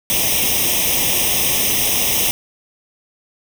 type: noise with comb filter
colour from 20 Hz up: white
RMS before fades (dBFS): -17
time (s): 0.1-2.31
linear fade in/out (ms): 0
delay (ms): 0.34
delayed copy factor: +0.95
effects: none